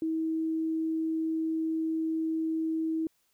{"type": "tone", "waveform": "sine", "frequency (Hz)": 321.1, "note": "E4", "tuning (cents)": -45, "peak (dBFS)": -27, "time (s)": [0.02, 3.07], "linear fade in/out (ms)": 2, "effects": ["white hiss -72 dBFS RMS until 3.33 s"]}